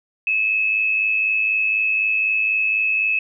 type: tone pair together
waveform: sine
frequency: 2489 / 2593 Hz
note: D#7 / E7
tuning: 0 / -29 cents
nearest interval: minor second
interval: 71 cents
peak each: -26 / -17 dBFS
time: 0.27-3.19 s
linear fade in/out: 2 ms
effects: none